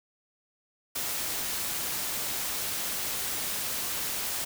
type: noise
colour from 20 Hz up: white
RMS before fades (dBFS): -32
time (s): 0.95-4.45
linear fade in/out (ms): 10
effects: none